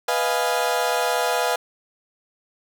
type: chord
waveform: 30% pulse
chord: F half-diminished seventh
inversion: second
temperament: equal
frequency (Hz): 493.9 / 622.3 / 698.5 / 830.6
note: Cb5 / Eb5 / F5 / Ab5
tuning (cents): 0 / 0 / 0 / 0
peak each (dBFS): -22 / -25 / -22 / -24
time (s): 0.08-1.56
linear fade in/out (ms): 5
effects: none